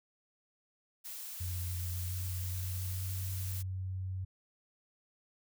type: noise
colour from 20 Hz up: blue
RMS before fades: -44 dBFS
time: 1.04-3.63 s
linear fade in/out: 20 ms
type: tone with pitch glide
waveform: sine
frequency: 88.6 to 93.65 Hz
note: F2 to F#2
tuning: +25 to +21 cents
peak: -35 dBFS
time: 1.4-4.25 s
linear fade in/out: 10 ms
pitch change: +96 cents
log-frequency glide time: 1.8-3.26 s
effects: none